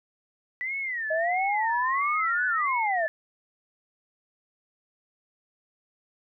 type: tone with vibrato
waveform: sine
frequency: 1947 Hz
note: B6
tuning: 25 cents flat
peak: -28 dBFS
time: 0.61-3.08 s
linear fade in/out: 0 ms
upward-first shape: sine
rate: 1.5 Hz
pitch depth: 210 cents each way
type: exponential two-way sweep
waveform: sine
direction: up then down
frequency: 622.3 to 1516 to 622.3 Hz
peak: -24 dBFS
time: 1.1-3.07 s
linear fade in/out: 10 ms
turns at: 2.46 s
effects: none